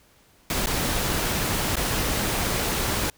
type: noise with dropouts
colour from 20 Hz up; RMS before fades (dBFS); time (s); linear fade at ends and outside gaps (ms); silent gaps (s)
pink; -25; 0.5-3.1; 2; 0.66-0.669 / 1.757-1.767
effects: pink hiss -58 dBFS RMS until 3.17 s